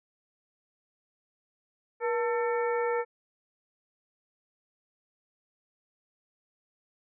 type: harmonic tone with a mistuned harmonic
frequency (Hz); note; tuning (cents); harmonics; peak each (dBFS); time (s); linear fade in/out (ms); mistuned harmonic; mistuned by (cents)
447.5; A4; +29; 1 / 2 / 3 / 4 / 5; -27 / -33 / -37 / -39 / -41; 2-3.05; 50; 1; +110
effects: none